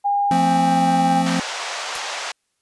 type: tone with pitch glide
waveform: sine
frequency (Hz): 810 to 802.5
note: G#5 to G5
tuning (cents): -43 to +40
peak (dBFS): -16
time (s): 0.04-1.23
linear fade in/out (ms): 20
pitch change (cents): -17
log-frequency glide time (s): 0.63-0.8
type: chord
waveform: square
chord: F major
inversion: none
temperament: equal with one note detuned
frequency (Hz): 174.61 / 223.8 / 261.6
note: F3 / A3 / C4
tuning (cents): 0 / +30 / 0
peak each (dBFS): -22 / -27 / -23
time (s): 0.31-1.4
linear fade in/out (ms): 2
type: band-pass noise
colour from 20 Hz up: pink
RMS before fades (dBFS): -28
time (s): 1.26-2.32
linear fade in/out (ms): 5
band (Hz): 620 to 7000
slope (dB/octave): 24
type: noise with exponential decay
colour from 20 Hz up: white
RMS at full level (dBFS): -26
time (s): 1.95-2.05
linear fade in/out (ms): 1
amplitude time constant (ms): 21
effects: white hiss -71 dBFS RMS until 2.61 s + resampled to 24000 Hz